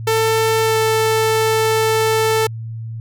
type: tone with pitch glide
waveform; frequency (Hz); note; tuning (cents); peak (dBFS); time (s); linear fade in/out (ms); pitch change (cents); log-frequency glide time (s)
sawtooth; 445.2 to 441.6; A4 to A4; +20 to +6; -10; 0.07-2.47; 5; -14; 0.63-0.78
effects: added 113 Hz sine -25 dBFS peak until 3 s